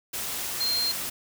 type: tone in noise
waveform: sine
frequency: 4186 Hz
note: C8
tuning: in tune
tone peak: -24 dBFS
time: 0.6-0.92 s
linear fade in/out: 10 ms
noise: white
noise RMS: -32 dBFS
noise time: 0.13-1.1 s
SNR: +5 dB
effects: none